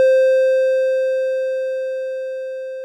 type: tone with level ramp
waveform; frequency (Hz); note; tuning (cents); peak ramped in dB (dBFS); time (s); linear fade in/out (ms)
triangle; 523.3; C5; 0; -7 to -24; 0-2.84; 0
effects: none